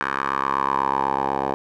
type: tone with band-pass filter sweep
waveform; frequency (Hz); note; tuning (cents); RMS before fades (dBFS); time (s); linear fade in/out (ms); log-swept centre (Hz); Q
10% pulse; 68.1; C#2; -30; -23; 0.01-1.54; 0; 1400 to 710; 4.5
effects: none